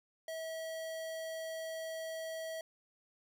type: tone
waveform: square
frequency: 646 Hz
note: E5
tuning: 35 cents flat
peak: -40 dBFS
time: 0.28-2.61 s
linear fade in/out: 2 ms
effects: none